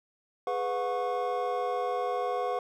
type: tone cluster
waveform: triangle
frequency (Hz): 416.3 / 496.8 / 723 / 1104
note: G#4 / B4 / F#5 / C#6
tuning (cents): +4 / +10 / -40 / -7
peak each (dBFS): -34 / -30 / -30 / -34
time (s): 0.47-2.59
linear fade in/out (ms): 2
effects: none